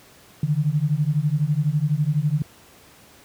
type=beating tone pair; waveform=sine; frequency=143.5 / 155.5 Hz; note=D3 / D#3; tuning=-40 / -1 cents; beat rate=12 Hz; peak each=-21 dBFS; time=0.43-2.42 s; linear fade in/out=2 ms; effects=pink hiss -50 dBFS RMS until 3.24 s + high-pass 80 Hz 12 dB/octave